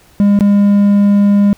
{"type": "tone with dropouts", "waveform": "triangle", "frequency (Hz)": 202.6, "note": "G#3", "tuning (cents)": -43, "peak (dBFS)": -4, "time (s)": [0.2, 1.53], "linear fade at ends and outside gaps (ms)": 0, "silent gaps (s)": [0.39, 0.408], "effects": ["pink hiss -47 dBFS RMS until 1.57 s"]}